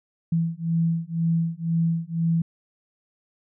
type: beating tone pair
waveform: sine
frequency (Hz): 164.81 / 166.81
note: E3 / E3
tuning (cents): 0 / +21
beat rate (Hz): 2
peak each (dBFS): -24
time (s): 0.32-2.42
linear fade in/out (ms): 5
effects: none